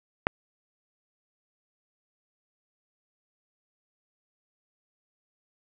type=click; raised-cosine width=0.5 ms; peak=-6 dBFS; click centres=0.269 s; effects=none